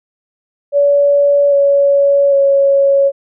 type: tone with pitch steps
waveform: sine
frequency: 570 / 562.2 / 554.4 Hz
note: C#5 / C#5 / C#5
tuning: +48 / +24 / 0 cents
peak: -7 dBFS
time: 0.72-3.12 s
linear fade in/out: 50 ms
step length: 800 ms
effects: none